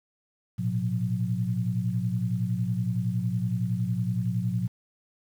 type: tone cluster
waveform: sine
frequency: 112 / 122.8 / 179.8 Hz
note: A2 / B2 / F#3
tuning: +31 / -9 / -49 cents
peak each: -29 / -29 / -29 dBFS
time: 0.58-4.68 s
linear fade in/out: 20 ms
effects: 9-bit